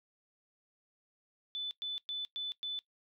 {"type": "tone bursts", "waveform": "sine", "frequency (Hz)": 3500, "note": "A7", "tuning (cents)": -10, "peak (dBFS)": -35, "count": 5, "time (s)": [1.55, 2.79], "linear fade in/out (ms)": 0, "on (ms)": 160, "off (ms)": 110, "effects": ["noise-tail reverb RT60 0.1 s tail -18 dB re dry"]}